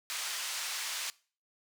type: band-pass noise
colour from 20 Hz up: white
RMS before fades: -37 dBFS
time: 0.1-1.1 s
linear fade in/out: 0 ms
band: 1100 to 7100 Hz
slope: 12 dB/octave
effects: noise-tail reverb RT60 0.4 s tail -22 dB re dry